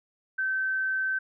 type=tone; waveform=sine; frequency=1542 Hz; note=G6; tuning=29 cents flat; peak=-25 dBFS; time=0.38-1.19 s; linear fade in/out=10 ms; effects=none